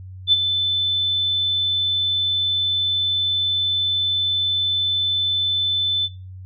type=tone with ADSR envelope; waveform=sine; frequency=3520 Hz; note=A7; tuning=in tune; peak=-9 dBFS; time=0.27-6.09 s; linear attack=55 ms; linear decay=29 ms; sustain=-8 dB; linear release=43 ms; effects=noise-tail reverb RT60 0.3 s tail -22 dB re dry + added 93 Hz sine -34 dBFS peak until 6.45 s